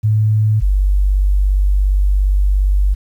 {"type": "tone pair in turn", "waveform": "sine", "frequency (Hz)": [107.6, 48.63], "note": ["A2", "G1"], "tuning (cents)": [-38, -13], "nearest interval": "octave + major second", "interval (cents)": 1375, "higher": "first", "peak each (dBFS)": -10, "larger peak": "neither", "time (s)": [[0.03, 0.61], [0.61, 2.95]], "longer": "second", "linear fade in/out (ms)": 20, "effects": ["8-bit"]}